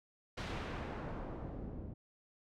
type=noise with low-pass filter sweep; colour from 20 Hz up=pink; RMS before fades=-43 dBFS; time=0.37-1.94 s; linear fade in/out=10 ms; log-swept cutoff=4000 to 280 Hz; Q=0.73; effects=none